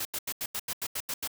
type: noise bursts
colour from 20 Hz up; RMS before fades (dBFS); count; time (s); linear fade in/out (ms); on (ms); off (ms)
white; -33; 10; 0-1.276; 5; 52; 84
effects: none